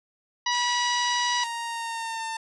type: harmonic tone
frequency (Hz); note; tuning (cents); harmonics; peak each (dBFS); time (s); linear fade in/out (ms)
972; B5; -28; 1 / 2 / 3 / 4 / 5 / 6; -26 / -29 / -31 / -32 / -33 / -34; 0.46-1.44; 5
type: band-pass noise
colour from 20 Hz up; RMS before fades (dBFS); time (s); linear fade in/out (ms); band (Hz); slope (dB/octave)
white; -40; 0.5-1.48; 50; 1500 to 8500; 96
type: tone with pitch glide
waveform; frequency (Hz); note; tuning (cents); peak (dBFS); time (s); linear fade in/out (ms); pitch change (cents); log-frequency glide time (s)
sawtooth; 932.3 to 899.5; A#5 to A5; 0 to +38; -26; 1.43-2.37; 5; -62; 1.65-2.26
effects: resampled to 24000 Hz